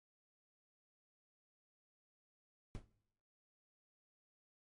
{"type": "noise with exponential decay", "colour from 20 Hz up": "brown", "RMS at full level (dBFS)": -41, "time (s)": [2.75, 2.88], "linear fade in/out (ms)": 0, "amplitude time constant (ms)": 27, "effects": ["noise-tail reverb RT60 0.8 s tail -20 dB re dry", "MP3 48 kbps"]}